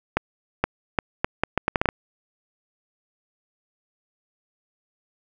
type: accelerating click train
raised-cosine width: 0.5 ms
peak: -4 dBFS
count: 11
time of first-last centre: 0.17-1.889 s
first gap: 470 ms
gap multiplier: 0.74
effects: none